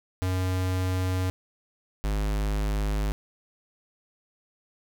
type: tone pair in turn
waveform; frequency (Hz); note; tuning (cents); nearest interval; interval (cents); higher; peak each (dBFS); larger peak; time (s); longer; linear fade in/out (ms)
square; 92.5 / 51.47; F#2 / G#1; 0 / -15; minor seventh; 1015; first; -25; neither; 0.22-1.3 / 2.04-3.12; neither; 0
effects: none